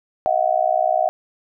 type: tone cluster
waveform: sine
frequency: 630 / 690 / 750 Hz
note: D#5 / F5 / F#5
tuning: +21 / -21 / +23 cents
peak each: -20 dBFS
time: 0.26-1.09 s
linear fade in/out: 0 ms
effects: none